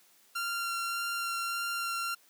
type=tone with vibrato; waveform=sawtooth; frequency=1380 Hz; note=F6; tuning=21 cents flat; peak=-28 dBFS; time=0.35-2.15 s; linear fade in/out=10 ms; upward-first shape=sine; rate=1.7 Hz; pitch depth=10 cents each way; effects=white hiss -63 dBFS RMS until 2.29 s + high-pass 200 Hz 12 dB/octave